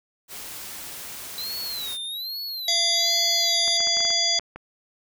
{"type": "noise", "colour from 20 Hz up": "white", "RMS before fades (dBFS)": -37, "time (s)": [0.28, 1.98], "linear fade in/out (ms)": 50}
{"type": "tone with vibrato", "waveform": "square", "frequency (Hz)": 3985, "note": "B7", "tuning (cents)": 15, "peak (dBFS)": -30, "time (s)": [1.38, 3.77], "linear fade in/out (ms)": 0, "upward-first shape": "sine", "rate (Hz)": 1.2, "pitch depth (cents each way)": 170}
{"type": "harmonic tone", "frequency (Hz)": 682, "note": "F5", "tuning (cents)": -41, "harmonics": [1, 3, 5, 7, 9, 10], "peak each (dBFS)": [-32, -32, -25, -22, -29, -31], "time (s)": [2.68, 4.39], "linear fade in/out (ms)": 2}
{"type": "clicks", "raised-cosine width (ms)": 0.5, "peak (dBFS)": -22, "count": 9, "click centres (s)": [3.679, 3.805, 3.872, 3.97, 4.005, 4.051, 4.105, 4.396, 4.56]}
{"effects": []}